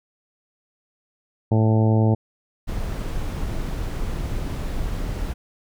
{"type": "harmonic tone", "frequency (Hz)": 110.1, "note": "A2", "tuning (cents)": 2, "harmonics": [1, 2, 3, 4, 5, 6, 7, 8], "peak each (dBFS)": [-16, -22, -26, -28, -30, -32, -33, -34], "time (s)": [1.51, 2.15], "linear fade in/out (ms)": 10}
{"type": "noise", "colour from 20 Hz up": "brown", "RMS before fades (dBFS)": -26, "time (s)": [2.67, 5.34], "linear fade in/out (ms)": 20}
{"effects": []}